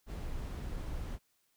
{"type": "noise", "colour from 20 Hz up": "brown", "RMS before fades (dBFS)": -39, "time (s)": [0.06, 1.19], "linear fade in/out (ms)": 50, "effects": ["white hiss -75 dBFS RMS until 1.56 s"]}